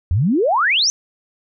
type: exponential sweep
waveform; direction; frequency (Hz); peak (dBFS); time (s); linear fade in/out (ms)
sine; up; 77.78 to 6260; -13; 0.11-0.9; 0
effects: none